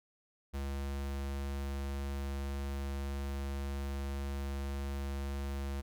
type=tone; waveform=square; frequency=69.3 Hz; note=C#2; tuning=in tune; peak=-36 dBFS; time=0.53-5.82 s; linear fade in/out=20 ms; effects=none